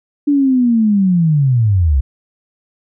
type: linear sweep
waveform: sine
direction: down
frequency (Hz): 293.3 to 62.2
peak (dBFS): -9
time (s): 0.27-2.01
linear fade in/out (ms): 10
effects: none